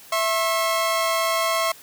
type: tone pair together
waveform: sawtooth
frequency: 659.3 / 1079.7 Hz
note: E5 / C#6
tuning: 0 / -46 cents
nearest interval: major sixth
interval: 854 cents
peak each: -19 dBFS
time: 0.12-1.72 s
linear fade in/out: 5 ms
effects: white hiss -46 dBFS RMS until 1.82 s + high-pass 80 Hz 12 dB/octave